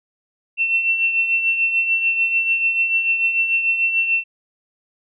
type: tone with tremolo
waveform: sine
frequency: 2699 Hz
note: E7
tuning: 40 cents sharp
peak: -13 dBFS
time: 0.57-4.24 s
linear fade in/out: 50 ms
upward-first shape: triangle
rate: 6.8 Hz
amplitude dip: 60%
effects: none